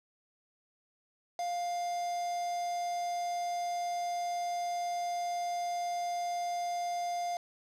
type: tone with quantisation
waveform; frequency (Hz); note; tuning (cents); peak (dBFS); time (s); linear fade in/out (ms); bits
triangle; 701; F5; +6; -30; 1.39-7.37; 2; 7
effects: low-pass 8000 Hz 12 dB/octave